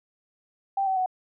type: tone with pitch steps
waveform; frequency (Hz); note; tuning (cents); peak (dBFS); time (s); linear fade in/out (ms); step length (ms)
sine; 784 / 763 / 742.6; G5 / G5 / F#5; 0 / -47 / +6; -22; 0.77-1.061; 5; 97
effects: none